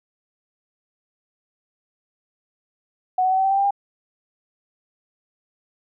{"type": "tone with pitch steps", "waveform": "sine", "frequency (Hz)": [740, 748.6, 757.3, 766.1, 775, 784, 793.1, 802.3], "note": ["F#5", "F#5", "F#5", "G5", "G5", "G5", "G5", "G5"], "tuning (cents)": [0, 20, 40, -40, -20, 0, 20, 40], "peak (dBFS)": -16, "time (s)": [3.18, 3.708], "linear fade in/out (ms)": 5, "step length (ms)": 66, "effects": []}